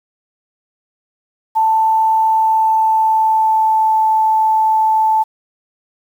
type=tone with pitch glide; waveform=sine; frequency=884 to 876.4 Hz; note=A5 to A5; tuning=+8 to -7 cents; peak=-10 dBFS; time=1.55-5.24 s; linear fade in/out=20 ms; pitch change=-15 cents; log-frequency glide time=2.28-4.05 s; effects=7-bit

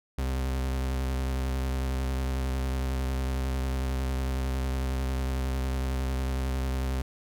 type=tone with vibrato; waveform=40% pulse; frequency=65.41 Hz; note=C2; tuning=in tune; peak=-26 dBFS; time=0.18-7.02 s; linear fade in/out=5 ms; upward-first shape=square; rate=11 Hz; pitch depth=24 cents each way; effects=none

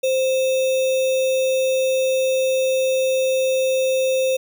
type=tone with sample-and-hold; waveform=sine; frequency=523.3 Hz; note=C5; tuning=in tune; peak=-16 dBFS; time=0.03-4.37 s; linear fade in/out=10 ms; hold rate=3150 Hz; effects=none

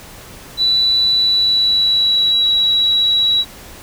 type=tone with pitch glide; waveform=sine; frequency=3963 to 3895 Hz; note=B7 to B7; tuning=+5 to -25 cents; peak=-11 dBFS; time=0.57-3.45 s; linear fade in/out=50 ms; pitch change=-30 cents; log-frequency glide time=1.1-2.47 s; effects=pink hiss -37 dBFS RMS until 3.82 s

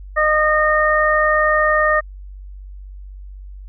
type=harmonic tone; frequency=613 Hz; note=D#5; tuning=26 cents flat; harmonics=1 / 2 / 3; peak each=-17 / -17 / -17 dBFS; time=0.16-2.01 s; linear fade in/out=20 ms; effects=added 48 Hz sine -32 dBFS peak until 3.68 s

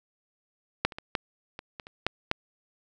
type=clicks; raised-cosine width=0.3 ms; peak=-6 / -25 / -21 / -10 / -22 / -22 / -28 / -8 / -8 dBFS; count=9; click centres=0.85 / 0.922 / 0.985 / 1.152 / 1.591 / 1.798 / 1.869 / 2.066 / 2.314 s; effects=none

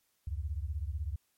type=beating tone pair; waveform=sine; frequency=69.4 / 85.4 Hz; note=C#2 / F2; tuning=+3 / -38 cents; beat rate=16 Hz; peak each=-35 / -37 dBFS; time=0.27-1.16 s; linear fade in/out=5 ms; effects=white hiss -75 dBFS RMS until 1.37 s + MP3 64 kbps

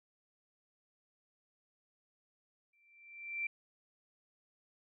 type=tone with exponential growth; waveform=sine; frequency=2349 Hz; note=D7; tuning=in tune; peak=-32 dBFS; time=2.73-3.47 s; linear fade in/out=5 ms; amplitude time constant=160 ms; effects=none

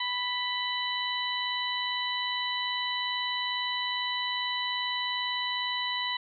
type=harmonic tone with a mistuned harmonic; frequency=987.8 Hz; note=B5; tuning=in tune; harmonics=1 / 2 / 3 / 4; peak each=-34 / -34 / -34 / -34 dBFS; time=0-6.17 s; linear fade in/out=5 ms; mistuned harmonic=3; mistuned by=+28 cents; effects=none

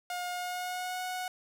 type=tone with pitch glide; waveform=sawtooth; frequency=715 to 734.7 Hz; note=F5 to F#5; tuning=+41 to -12 cents; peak=-30 dBFS; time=0.1-1.28 s; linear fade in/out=2 ms; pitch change=+47 cents; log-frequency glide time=0.31-1.03 s; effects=none

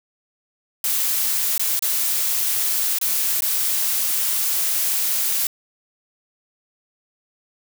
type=noise with dropouts; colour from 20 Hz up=blue; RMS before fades=-21 dBFS; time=0.84-5.47 s; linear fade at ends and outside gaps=2 ms; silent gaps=1.579-1.595 / 1.793-1.823 / 2.986-3.013 / 3.407-3.421 s; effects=none

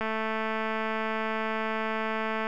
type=click train; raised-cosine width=0.5 ms; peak=-16 dBFS; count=542; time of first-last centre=0.01-2.469 s; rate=220 Hz; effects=none

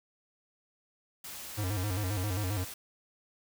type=noise; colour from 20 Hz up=white; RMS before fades=-43 dBFS; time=1.24-2.74 s; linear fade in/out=5 ms
type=tone with vibrato; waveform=square; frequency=98 Hz; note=G2; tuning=in tune; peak=-31 dBFS; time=1.57-2.65 s; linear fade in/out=20 ms; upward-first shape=square; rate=7.5 Hz; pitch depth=120 cents each way
effects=none

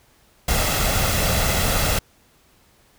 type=noise with comb filter; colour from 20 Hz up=pink; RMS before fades=-20 dBFS; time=0.48-1.99 s; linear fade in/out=5 ms; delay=1.5 ms; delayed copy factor=+0.5; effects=pink hiss -57 dBFS RMS until 2.98 s

